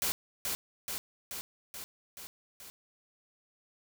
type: noise with echo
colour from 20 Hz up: white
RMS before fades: -31 dBFS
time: 0.02-0.12 s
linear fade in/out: 0 ms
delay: 430 ms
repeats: 6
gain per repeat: -3 dB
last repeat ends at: 2.7 s
effects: none